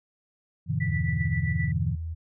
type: chord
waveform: sine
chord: E minor seventh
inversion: first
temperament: equal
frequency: 98 / 123.47 / 146.83 / 164.81 Hz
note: G2 / B2 / D3 / E3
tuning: 0 / 0 / 0 / 0 cents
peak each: -30 dBFS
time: 0.66-1.97 s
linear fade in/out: 50 ms
type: tone with tremolo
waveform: sine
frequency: 1968 Hz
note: B6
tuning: 7 cents flat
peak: -30 dBFS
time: 0.8-1.72 s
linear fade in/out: 10 ms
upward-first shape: sine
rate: 7.6 Hz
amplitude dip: 70%
type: tone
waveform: sine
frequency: 81.7 Hz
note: E2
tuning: 15 cents flat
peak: -30 dBFS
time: 0.87-2.15 s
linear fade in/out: 20 ms
effects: none